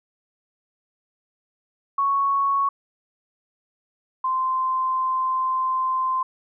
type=tone pair in turn; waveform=sine; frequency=1108.7 / 1039.5 Hz; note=C#6 / C6; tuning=0 / -12 cents; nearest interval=minor second; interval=112 cents; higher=first; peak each=-18 / -20 dBFS; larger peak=first; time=1.98-2.69 / 4.24-6.23 s; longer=second; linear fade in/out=5 ms; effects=none